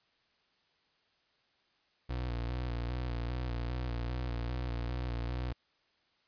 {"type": "tone with vibrato", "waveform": "30% pulse", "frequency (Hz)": 60.3, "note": "B1", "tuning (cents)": -41, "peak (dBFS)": -31, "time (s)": [2.09, 5.53], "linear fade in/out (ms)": 10, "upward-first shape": "square", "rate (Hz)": 2.5, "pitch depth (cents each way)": 44, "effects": ["white hiss -72 dBFS RMS until 6.27 s", "resampled to 11025 Hz"]}